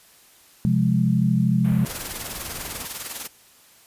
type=chord; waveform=sine; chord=F minor; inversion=second; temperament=equal; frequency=130.81 / 174.61 / 207.7 Hz; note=C3 / F3 / Ab3; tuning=0 / 0 / 0 cents; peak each=-21 dBFS; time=0.65-1.85 s; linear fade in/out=0 ms
type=band-stop noise; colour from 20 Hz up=pink; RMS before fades=-38 dBFS; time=1.64-2.86 s; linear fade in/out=10 ms; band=2800 to 11000 Hz; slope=24 dB/octave
type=noise with tremolo; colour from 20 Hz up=white; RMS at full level=-30 dBFS; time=1.85-3.28 s; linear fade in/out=20 ms; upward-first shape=sine; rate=20 Hz; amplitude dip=60%
effects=white hiss -53 dBFS RMS until 3.86 s + resampled to 32000 Hz